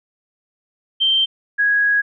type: tone pair in turn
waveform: sine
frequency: 3136 / 1658.1 Hz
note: G7 / G#6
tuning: 0 / -3 cents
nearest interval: major seventh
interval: 1103 cents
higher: first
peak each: -13 dBFS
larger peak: neither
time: 1-1.26 / 1.58-2.02 s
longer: second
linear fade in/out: 20 ms
effects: none